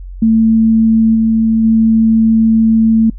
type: tone with level steps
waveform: sine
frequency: 223.3 Hz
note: A3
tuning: 26 cents sharp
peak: -6 / -8 / -6 dBFS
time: 0.22-3.1 s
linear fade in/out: 5 ms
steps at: 1.14 / 1.63 s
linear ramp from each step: 20 ms
effects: noise-tail reverb RT60 0.1 s tail -26 dB re dry + added 45 Hz sine -25 dBFS peak until 3.18 s